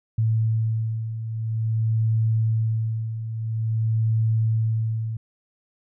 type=beating tone pair; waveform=sine; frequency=111.1 / 111.59 Hz; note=A2 / A2; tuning=+17 / +25 cents; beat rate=0.49 Hz; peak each=-27 / -21 dBFS; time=0.18-5.17 s; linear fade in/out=5 ms; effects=none